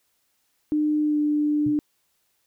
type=tone with pitch glide; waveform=sine; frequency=301.8 to 297.6 Hz; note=D4 to D4; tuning=+47 to +23 cents; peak=-19 dBFS; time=0.72-1.79 s; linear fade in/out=0 ms; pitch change=-24 cents; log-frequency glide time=1.01-1.19 s
type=tone with exponential decay; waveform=sine; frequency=131.2 Hz; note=C3; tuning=5 cents sharp; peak=-25 dBFS; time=1.66-1.79 s; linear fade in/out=5 ms; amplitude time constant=28 ms
effects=white hiss -70 dBFS RMS until 2.46 s